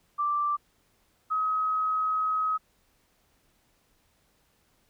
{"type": "tone pair in turn", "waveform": "sine", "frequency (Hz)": [1174.7, 1270.6], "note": ["D6", "D#6"], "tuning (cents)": [0, 36], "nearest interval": "minor second", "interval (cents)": 136, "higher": "second", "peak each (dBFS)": -24, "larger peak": "neither", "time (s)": [[0.18, 0.57], [1.3, 2.58]], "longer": "second", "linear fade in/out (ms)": 20, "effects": ["pink hiss -68 dBFS RMS until 4.89 s"]}